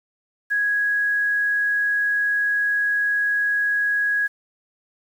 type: tone with quantisation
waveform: sine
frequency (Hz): 1661.2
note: G#6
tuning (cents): 0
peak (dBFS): -18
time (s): 0.5-4.28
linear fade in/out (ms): 20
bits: 8
effects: none